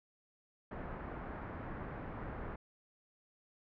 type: low-pass noise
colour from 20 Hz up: pink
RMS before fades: -44 dBFS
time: 0.71-2.56 s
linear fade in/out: 5 ms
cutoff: 1700 Hz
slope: 24 dB/octave
effects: none